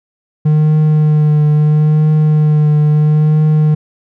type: tone with vibrato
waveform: triangle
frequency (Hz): 152.1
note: D#3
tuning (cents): -39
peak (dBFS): -5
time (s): 0.45-3.75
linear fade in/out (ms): 10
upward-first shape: triangle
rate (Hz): 0.75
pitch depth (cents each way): 25
effects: none